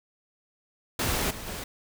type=noise with level steps; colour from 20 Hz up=pink; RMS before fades=-27 / -39 / -36 dBFS; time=0.99-1.64 s; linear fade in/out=5 ms; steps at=1.3 / 1.46 s; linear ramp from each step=10 ms; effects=none